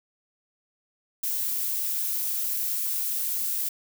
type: noise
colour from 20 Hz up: violet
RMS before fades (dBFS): -28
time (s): 1.23-3.69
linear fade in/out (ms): 5
effects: none